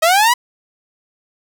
sawtooth linear sweep, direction up, 622.3 to 1000 Hz, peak -6 dBFS, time 0.02-0.34 s, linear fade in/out 10 ms, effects none

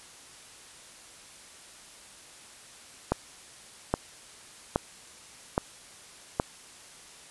click train, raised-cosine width 1 ms, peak -9 dBFS, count 5, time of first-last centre 3.12-6.399 s, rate 1.22 Hz, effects white hiss -50 dBFS RMS until 7.3 s + resampled to 24000 Hz

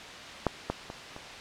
clicks, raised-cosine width 1 ms, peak -10 / -14 / -24 / -27 dBFS, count 4, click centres 0.467 / 0.7 / 0.901 / 1.164 s, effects white hiss -42 dBFS RMS until 1.4 s + low-pass 4000 Hz 12 dB/octave

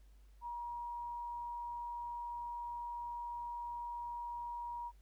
sine tone, 953 Hz, A#5, 38 cents sharp, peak -40 dBFS, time 0.41-4.92 s, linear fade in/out 50 ms, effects added 50 Hz sine -58 dBFS peak until 5.01 s + pink hiss -75 dBFS RMS until 5.01 s

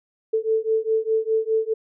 sine beating tone pair, 440 / 444.9 Hz, A4 / A4, 0 / +19 cents, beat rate 4.9 Hz, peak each -22 dBFS, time 0.33-1.74 s, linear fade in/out 10 ms, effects none

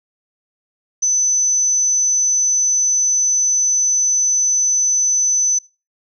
sine tone, 6040 Hz, F#8, 35 cents sharp, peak -13 dBFS, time 1.02-5.59 s, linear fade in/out 10 ms, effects noise-tail reverb RT60 0.3 s tail -22 dB re dry

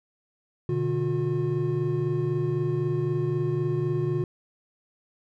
triangle tone cluster, 125.1 / 149 / 359 Hz, B2 / D3 / F4, +23 / +25 / +48 cents, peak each -27 / -26 / -25 dBFS, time 0.69-4.24 s, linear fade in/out 2 ms, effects none

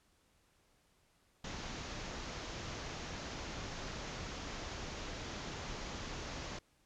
pink low-pass noise, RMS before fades -44 dBFS, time 1.44-6.59 s, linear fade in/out 5 ms, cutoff 7000 Hz, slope 96 dB/octave, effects pink hiss -72 dBFS RMS until 6.85 s + low-pass 11000 Hz 12 dB/octave

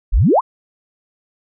sine exponential sweep, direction up, 32.36 to 1179 Hz, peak -9 dBFS, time 0.12-0.41 s, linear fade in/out 20 ms, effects none

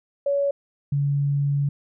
sine tone pair in turn, 563 / 141.97 Hz, C#5 / C#3, +27 / +42 cents, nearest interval 2 octaves, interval 2385 cents, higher first, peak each -19 dBFS, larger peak neither, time 0.26-0.51 / 0.92-1.69 s, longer second, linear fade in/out 5 ms, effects none

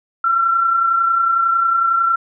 sine tone pair together, 1328 / 1359 Hz, E6 / F6, +12 / -48 cents, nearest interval unison, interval 40 cents, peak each -24 / -13 dBFS, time 0.24-2.16 s, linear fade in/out 5 ms, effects none

